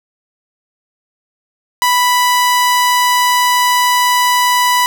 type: tone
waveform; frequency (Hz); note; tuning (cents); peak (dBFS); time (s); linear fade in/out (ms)
sawtooth; 987.8; B5; 0; -6; 1.82-4.86; 0
effects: none